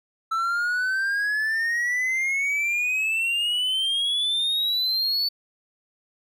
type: exponential sweep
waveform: triangle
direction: up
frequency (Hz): 1318.5 to 4500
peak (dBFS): -20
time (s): 0.31-5.29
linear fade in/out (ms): 10
effects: none